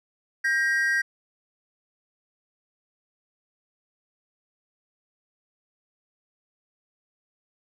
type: tone pair together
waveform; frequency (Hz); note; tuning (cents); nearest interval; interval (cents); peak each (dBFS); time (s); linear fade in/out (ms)
triangle; 1597 / 1892; G6 / A#6; +32 / +25; minor third; 293; -22; 0.44-1.02; 10
effects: resampled to 32000 Hz